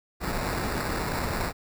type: noise with sample-and-hold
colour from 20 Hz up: pink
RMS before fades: -29 dBFS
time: 0.2-1.53 s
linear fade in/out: 50 ms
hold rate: 3150 Hz
effects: none